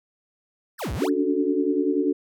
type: exponential two-way sweep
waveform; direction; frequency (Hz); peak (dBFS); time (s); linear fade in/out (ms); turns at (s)
square; down then up; 1975.5 to 51.8 to 1975.5; -27; 0.78-1.1; 50; 0.93
type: noise with exponential decay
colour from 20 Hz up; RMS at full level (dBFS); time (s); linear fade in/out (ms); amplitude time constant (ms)
blue; -39; 0.79-0.96; 1; 35
type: chord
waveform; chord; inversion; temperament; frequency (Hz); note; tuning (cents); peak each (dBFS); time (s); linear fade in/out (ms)
sine; D major seventh; third; equal with one note detuned; 283.5 / 293.7 / 370 / 440; C#4 / D4 / F#4 / A4; +39 / 0 / 0 / 0; -25 / -25 / -25 / -27; 1.01-2.13; 10
effects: none